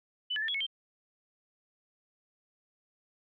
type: tone with pitch steps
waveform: sine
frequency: 2992 / 1715 / 1787 / 3353 / 2199 / 3148 Hz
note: F#7 / A6 / A6 / G#7 / C#7 / G7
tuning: +19 / -45 / +26 / +16 / -14 / +7 cents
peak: -30 dBFS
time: 0.3-0.666 s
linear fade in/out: 10 ms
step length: 61 ms
effects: none